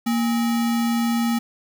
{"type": "tone with sample-and-hold", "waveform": "sine", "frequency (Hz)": 233.1, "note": "A#3", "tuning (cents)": 0, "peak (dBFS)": -18, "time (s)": [0.06, 1.39], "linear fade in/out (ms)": 10, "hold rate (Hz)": 1050, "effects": []}